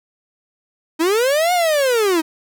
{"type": "linear two-way sweep", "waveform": "45% pulse", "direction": "up then down", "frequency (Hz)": [305.9, 731, 305.9], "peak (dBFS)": -14, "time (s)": [0.99, 2.22], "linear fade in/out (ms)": 20, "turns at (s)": 1.53, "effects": []}